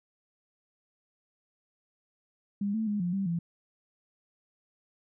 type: tone with pitch steps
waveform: sine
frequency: 202 / 221 / 207.1 / 176.1 / 195.5 / 169.5 Hz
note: G#3 / A3 / G#3 / F3 / G3 / E3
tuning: -48 / +8 / -5 / +15 / -4 / +49 cents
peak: -27 dBFS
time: 2.61-3.39 s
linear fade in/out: 5 ms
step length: 130 ms
effects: none